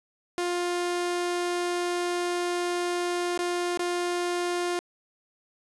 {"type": "tone with dropouts", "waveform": "sawtooth", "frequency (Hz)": 352.1, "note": "F4", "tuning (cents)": 14, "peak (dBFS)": -22, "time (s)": [0.38, 4.79], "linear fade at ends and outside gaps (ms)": 0, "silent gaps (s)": [[3.376, 3.391], [3.774, 3.793]], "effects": ["resampled to 24000 Hz", "8-bit"]}